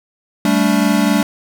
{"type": "chord", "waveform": "square", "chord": "G suspended second", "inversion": "none", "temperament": "equal with one note detuned", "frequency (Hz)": [196, 220, 287.8], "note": ["G3", "A3", "D4"], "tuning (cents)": [0, 0, -35], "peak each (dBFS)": -17, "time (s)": [0.45, 1.23], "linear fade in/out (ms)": 2, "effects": []}